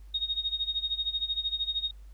sine tone with tremolo, 3729 Hz, A#7, in tune, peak -25 dBFS, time 0.14-1.91 s, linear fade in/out 5 ms, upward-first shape sine, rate 13 Hz, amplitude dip 85%, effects added 50 Hz sine -45 dBFS peak until 2.13 s + pink hiss -67 dBFS RMS until 2.13 s

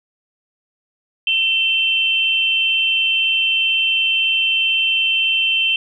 sine tone pair together, 2689 / 3112 Hz, E7 / G7, +34 / -13 cents, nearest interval minor third, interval 253 cents, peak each -17 dBFS, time 1.27-5.76 s, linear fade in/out 2 ms, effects none

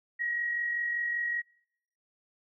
sine tone with amplitude modulation, 1900 Hz, A#6, 33 cents sharp, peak -27 dBFS, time 0.19-1.42 s, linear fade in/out 20 ms, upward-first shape sine, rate 45.2 Hz, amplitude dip 40%, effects noise-tail reverb RT60 0.7 s tail -25 dB re dry

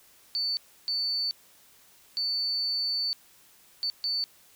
sine tone bursts at uneven times, 4500 Hz, C#8, 25 cents sharp, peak -26 dBFS, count 5, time 0.35-0.57 / 0.88-1.31 / 2.17-3.13 / 3.83-3.9 / 4.04-4.24 s, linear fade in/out 0 ms, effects white hiss -58 dBFS RMS until 4.55 s

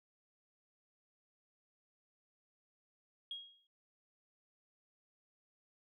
sine tone with exponential decay, 3279 Hz, G#7, 23 cents flat, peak -38 dBFS, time 3.31-3.67 s, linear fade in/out 2 ms, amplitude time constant 78 ms, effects tanh soft clip ceiling -34 dBFS

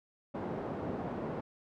pink band-pass noise, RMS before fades -38 dBFS, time 0.34-1.41 s, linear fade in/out 10 ms, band 170 to 730 Hz, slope 12 dB/octave, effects none

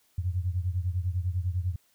sine beating tone pair, 87.31 / 97.31 Hz, F2 / G2, 0 / -12 cents, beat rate 10 Hz, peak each -28 / -31 dBFS, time 0.18-1.76 s, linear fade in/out 5 ms, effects white hiss -67 dBFS RMS until 1.94 s

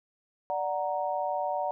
sine chord, D augmented, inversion none, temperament equal, 587.3 / 740 / 932.3 Hz, D5 / F#5 / A#5, 0 / 0 / 0 cents, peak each -32 / -31 / -33 dBFS, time 0.5-1.71 s, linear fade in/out 0 ms, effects none

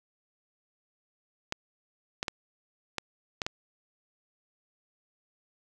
clicks, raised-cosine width 0.2 ms, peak -13 dBFS, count 6, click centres 1.524 / 2.229 / 2.282 / 2.983 / 3.418 / 3.465 s, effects none

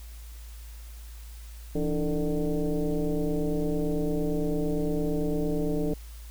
sine tone with frequency modulation, 138.59 Hz, C#3, in tune, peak -24 dBFS, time 1.75-5.94 s, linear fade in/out 5 ms, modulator 153 Hz, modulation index 2.5, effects added 56 Hz sine -40 dBFS peak until 6.3 s + white hiss -53 dBFS RMS until 6.3 s

